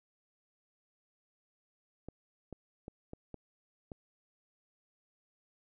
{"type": "clicks", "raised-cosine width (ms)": 2, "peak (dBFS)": -30, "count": 6, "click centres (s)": [2.086, 2.527, 2.881, 3.134, 3.343, 3.918], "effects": []}